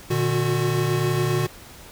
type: tone cluster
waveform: square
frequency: 119.5 / 150.1 / 365.7 Hz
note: A#2 / D3 / F#4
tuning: +43 / +38 / -20 cents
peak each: -25 dBFS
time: 0.1-1.47 s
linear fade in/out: 10 ms
effects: pink hiss -44 dBFS RMS until 1.91 s